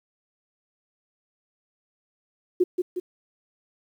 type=tone with echo; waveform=sine; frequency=361.3 Hz; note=F#4; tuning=41 cents flat; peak=-15 dBFS; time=2.6-2.64 s; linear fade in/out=10 ms; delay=180 ms; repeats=2; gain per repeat=-5 dB; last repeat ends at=3 s; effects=9-bit